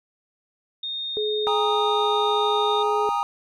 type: tone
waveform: sine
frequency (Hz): 3681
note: A#7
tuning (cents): -23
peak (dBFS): -27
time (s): 0.83-2.83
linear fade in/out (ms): 5
type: tone with pitch glide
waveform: sine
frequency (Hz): 424.5 to 421.8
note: G#4 to G#4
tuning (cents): +38 to +27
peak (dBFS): -23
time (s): 1.17-3.09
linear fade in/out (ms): 0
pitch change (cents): -11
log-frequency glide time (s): 1.44-2.09
type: chord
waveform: triangle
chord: Ab suspended second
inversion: none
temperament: equal with one note detuned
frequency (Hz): 810.2 / 932.3 / 1244.5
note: Ab5 / Bb5 / Eb6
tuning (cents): -43 / 0 / 0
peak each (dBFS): -24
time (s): 1.47-3.23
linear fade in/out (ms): 0
effects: none